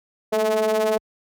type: ring-modulated tone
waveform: square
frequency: 107.1 Hz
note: A2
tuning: 46 cents flat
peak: -16 dBFS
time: 0.32-0.98 s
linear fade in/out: 10 ms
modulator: 544 Hz
effects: high-pass 60 Hz 12 dB/octave